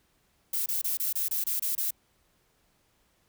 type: noise bursts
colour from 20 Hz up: violet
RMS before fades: -29 dBFS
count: 9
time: 0.53-1.908 s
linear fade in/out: 5 ms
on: 130 ms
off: 26 ms
effects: pink hiss -69 dBFS RMS until 3.28 s